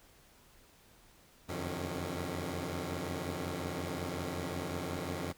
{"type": "tone cluster", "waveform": "10% pulse", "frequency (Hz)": [84, 89.5, 131.2, 151.9, 276.2], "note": ["E2", "F2", "C3", "D#3", "C#4"], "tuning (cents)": [33, 43, 5, -41, -6], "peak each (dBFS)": [-35, -31, -38, -34, -38], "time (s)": [1.48, 5.33], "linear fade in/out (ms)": 20, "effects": ["pink hiss -62 dBFS RMS until 5.37 s"]}